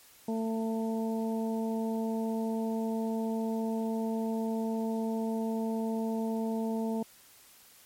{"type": "harmonic tone", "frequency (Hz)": 223.7, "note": "A3", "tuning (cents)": 29, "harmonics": [1, 2, 3, 4], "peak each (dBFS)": [-30, -36, -40, -42], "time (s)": [0.28, 7.03], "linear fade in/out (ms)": 5, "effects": ["white hiss -57 dBFS RMS until 7.85 s", "MP3 64 kbps"]}